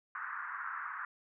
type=band-pass noise; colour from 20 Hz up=pink; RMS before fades=-41 dBFS; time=0.15-1.05 s; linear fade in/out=2 ms; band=1100 to 1700 Hz; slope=48 dB/octave; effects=none